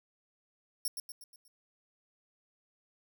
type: tone with echo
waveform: 5% pulse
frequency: 5500 Hz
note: F8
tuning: 27 cents flat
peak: -25 dBFS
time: 0.85-0.88 s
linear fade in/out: 2 ms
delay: 120 ms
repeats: 5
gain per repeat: -6 dB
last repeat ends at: 1.48 s
effects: none